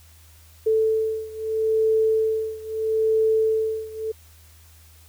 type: beating tone pair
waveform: sine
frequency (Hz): 440 / 440.77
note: A4 / A4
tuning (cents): 0 / +3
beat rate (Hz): 0.77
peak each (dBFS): -21 / -23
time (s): 0.66-4.12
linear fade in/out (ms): 10
effects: added 80 Hz sine -49 dBFS peak until 5.08 s + white hiss -54 dBFS RMS until 5.08 s